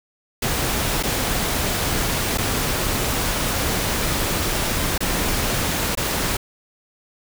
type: noise with dropouts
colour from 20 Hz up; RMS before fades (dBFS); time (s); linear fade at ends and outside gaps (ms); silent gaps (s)
pink; -22; 0.42-6.37; 5; 1.028-1.034 / 2.376-2.382 / 4.979-5.005 / 5.952-5.973
effects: none